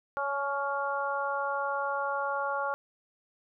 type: harmonic tone with a mistuned harmonic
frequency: 279.4 Hz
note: C#4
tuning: 14 cents sharp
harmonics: 2 / 3 / 4 / 5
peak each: -34 / -34 / -34 / -34 dBFS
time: 0.17-2.74 s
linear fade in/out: 0 ms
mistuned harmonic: 3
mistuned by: +15 cents
effects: none